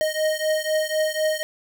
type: beating tone pair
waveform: square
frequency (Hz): 620 / 624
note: D#5 / D#5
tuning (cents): -6 / +5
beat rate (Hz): 4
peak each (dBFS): -24 / -25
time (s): 0.01-1.43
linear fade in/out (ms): 0
effects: none